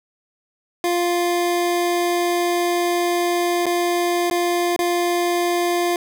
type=tone with dropouts; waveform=25% pulse; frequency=349.2 Hz; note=F4; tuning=in tune; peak=-14 dBFS; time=0.84-5.96 s; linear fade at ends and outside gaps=1 ms; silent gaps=3.657-3.665 / 4.3-4.311 / 4.763-4.791 s; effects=none